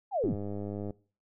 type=linear sweep; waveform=sine; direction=down; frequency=855 to 33.22 Hz; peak=-26 dBFS; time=0.11-0.36 s; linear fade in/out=50 ms
type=click train; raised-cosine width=2 ms; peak=-25 dBFS; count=69; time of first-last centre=0.24-0.907 s; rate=102 Hz
effects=noise-tail reverb RT60 0.4 s tail -22 dB re dry